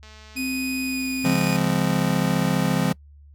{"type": "click train", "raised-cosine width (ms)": 0.2, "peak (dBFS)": -30, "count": 366, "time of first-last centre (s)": [0.03, 1.72], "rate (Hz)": 216}
{"type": "tone", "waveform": "sine", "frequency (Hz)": 261.6, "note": "C4", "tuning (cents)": 0, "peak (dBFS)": -25, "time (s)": [0.35, 1.37], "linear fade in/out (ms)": 50}
{"type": "tone with pitch glide", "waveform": "sawtooth", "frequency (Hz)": [2489, 2466], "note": ["D#7", "D#7"], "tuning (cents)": [0, -16], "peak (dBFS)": -25, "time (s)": [0.36, 1.57], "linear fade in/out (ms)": 10, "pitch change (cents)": -16, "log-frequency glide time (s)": [0.82, 1.07]}
{"type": "chord", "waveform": "square", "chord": "Db major seventh", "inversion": "none", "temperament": "just", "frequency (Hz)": [138.59, 173.24, 207.9, 259.9], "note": ["Db3", "F3", "Ab3", "C4"], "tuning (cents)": [0, -14, 2, -11], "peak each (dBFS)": [-27, -23, -27, -27], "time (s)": [1.24, 2.93], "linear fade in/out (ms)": 10}
{"effects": ["noise-tail reverb RT60 0.1 s tail -25 dB re dry", "added 72 Hz sine -45 dBFS peak until 3.34 s"]}